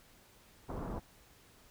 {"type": "low-pass noise", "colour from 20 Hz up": "pink", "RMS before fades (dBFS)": -40, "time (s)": [0.68, 1], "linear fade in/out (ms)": 20, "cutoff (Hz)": 1100, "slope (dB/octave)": 24, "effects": ["pink hiss -62 dBFS RMS until 1.7 s"]}